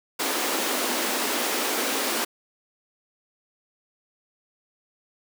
pink high-pass noise, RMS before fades -26 dBFS, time 0.19-2.25 s, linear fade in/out 10 ms, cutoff 240 Hz, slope 48 dB/octave, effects none

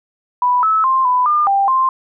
sine tone with pitch steps, 988 / 1300 / 1052 / 998 / 1205 / 791 / 1049 Hz, B5 / E6 / C6 / B5 / D6 / G5 / C6, 0 / -24 / +9 / +18 / +44 / +15 / +4 cents, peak -11 dBFS, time 0.42-1.89 s, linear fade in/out 2 ms, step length 210 ms, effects none

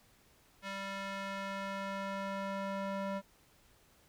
square tone with band-pass filter sweep, 196 Hz, G3, in tune, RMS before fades -39 dBFS, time 0.62-3.22 s, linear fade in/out 50 ms, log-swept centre 2000 to 750 Hz, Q 0.82, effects pink hiss -66 dBFS RMS until 4.08 s

